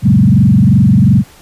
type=tone with frequency modulation; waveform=sine; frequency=160.9 Hz; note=E3; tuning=42 cents flat; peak=-4 dBFS; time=0.02-1.24 s; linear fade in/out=50 ms; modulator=22.8 Hz; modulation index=2.6; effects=pink hiss -41 dBFS RMS until 1.41 s + resampled to 32000 Hz